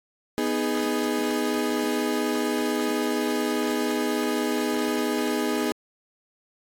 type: chord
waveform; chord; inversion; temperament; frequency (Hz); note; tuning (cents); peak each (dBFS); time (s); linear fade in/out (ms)
35% pulse; G# minor; first; equal; 246.9 / 311.1 / 415.3; B3 / D#4 / G#4; 0 / 0 / 0; -26; 0.38-5.72; 0
effects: AAC 64 kbps